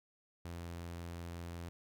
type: tone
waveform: sawtooth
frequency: 85.5 Hz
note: F2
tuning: 36 cents flat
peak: -39 dBFS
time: 0.45-1.69 s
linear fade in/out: 0 ms
effects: none